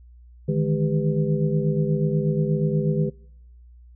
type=tone cluster; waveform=sine; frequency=151.9 / 160.2 / 209.9 / 396.6 / 497.1 Hz; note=D#3 / E3 / G#3 / G4 / B4; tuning=-41 / -49 / +19 / +20 / +11 cents; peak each=-22 / -26 / -27 / -28 / -30 dBFS; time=0.48-3.1 s; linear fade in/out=10 ms; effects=noise-tail reverb RT60 0.9 s tail -26 dB re dry + added 60 Hz sine -45 dBFS peak until 3.95 s